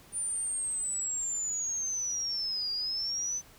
sine linear two-way sweep, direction down then up, 9340 to 4772 to 6130 Hz, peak -30 dBFS, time 0.12-3.42 s, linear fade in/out 50 ms, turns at 2.72 s, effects pink hiss -56 dBFS RMS until 3.58 s

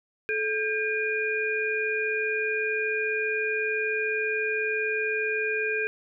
sine tone cluster, 433.8 / 1599 / 2434 Hz, A4 / G6 / D#7, -25 / +34 / -39 cents, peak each -29 dBFS, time 0.29-5.87 s, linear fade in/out 0 ms, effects none

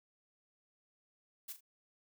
blue noise with echo, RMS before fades -44 dBFS, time 1.48-1.53 s, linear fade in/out 10 ms, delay 39 ms, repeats 2, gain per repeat -10 dB, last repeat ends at 1.608 s, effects none

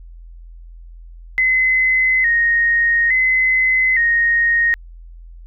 sine tone with vibrato, 1950 Hz, B6, 23 cents flat, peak -12 dBFS, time 1.38-4.74 s, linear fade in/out 0 ms, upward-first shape square, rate 0.58 Hz, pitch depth 78 cents each way, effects added 42 Hz sine -35 dBFS peak until 5.46 s

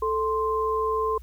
sine tone pair together, 439.6 / 1046.5 Hz, A4 / C6, -2 / 0 cents, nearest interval octave + minor third, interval 1502 cents, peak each -25 dBFS, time 0.02-1.18 s, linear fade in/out 5 ms, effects added 60 Hz sine -40 dBFS peak until 1.22 s + white hiss -61 dBFS RMS until 1.22 s

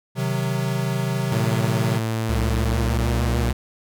square chord, C diminished, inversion none, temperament equal, 130.81 / 155.56 / 185 Hz, C3 / Eb3 / Gb3, 0 / 0 / 0 cents, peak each -24 / -29 / -28 dBFS, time 0.15-2.01 s, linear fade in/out 50 ms
sawtooth tone with pitch glide, 112.5 to 118.16 Hz, A2 to A#2, +39 to +24 cents, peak -18 dBFS, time 1.32-3.51 s, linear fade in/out 0 ms, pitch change +85 cents, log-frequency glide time 2.62-3.15 s
square tone with vibrato, 66.1 Hz, C2, 18 cents sharp, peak -22 dBFS, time 2.29-3.53 s, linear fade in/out 5 ms, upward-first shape sine, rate 6.6 Hz, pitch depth 150 cents each way
effects none

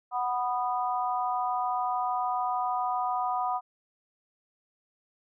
harmonic tone, 246.9 Hz, B3, in tune, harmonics 3 / 4 / 5, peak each -29 / -31 / -33 dBFS, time 0.11-3.61 s, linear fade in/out 50 ms, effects none

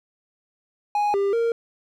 triangle tone with pitch steps, 829 / 398.1 / 463.5 Hz, G#5 / G4 / A#4, -3 / +27 / -10 cents, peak -17 dBFS, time 0.95-1.52 s, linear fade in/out 2 ms, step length 190 ms, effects none

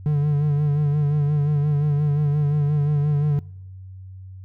triangle tone with vibrato, 146.83 Hz, D3, in tune, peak -15 dBFS, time 0.06-3.39 s, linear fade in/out 0 ms, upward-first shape sine, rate 5.7 Hz, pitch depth 46 cents each way, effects noise-tail reverb RT60 1.0 s tail -26 dB re dry + added 94 Hz sine -36 dBFS peak until 4.44 s

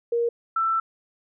sine tone pair in turn, 470 / 1332.4 Hz, A#4 / E6, +14 / +18 cents, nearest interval octave + tritone, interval 1804 cents, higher second, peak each -20 dBFS, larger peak neither, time 0.12-0.29 / 0.56-0.8 s, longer second, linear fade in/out 5 ms, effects none

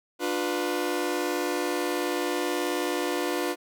sawtooth chord, B diminished, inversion first, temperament just, 296.3 / 355.6 / 493.9 Hz, D4 / F4 / B4, +15 / +31 / 0 cents, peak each -27 / -25 / -28 dBFS, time 0.19-3.56 s, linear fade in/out 50 ms, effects none

